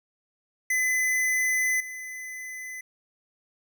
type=tone with level steps; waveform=square; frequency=2019 Hz; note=B6; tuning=38 cents sharp; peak=-23 / -36 dBFS; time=0.7-2.81 s; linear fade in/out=5 ms; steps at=1.8 s; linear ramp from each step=5 ms; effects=none